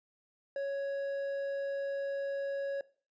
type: tone with hard clipping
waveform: triangle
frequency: 555 Hz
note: C#5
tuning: 2 cents sharp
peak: -34 dBFS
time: 0.56-2.81 s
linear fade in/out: 2 ms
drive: 9 dB
effects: noise-tail reverb RT60 0.4 s tail -19 dB re dry + resampled to 16000 Hz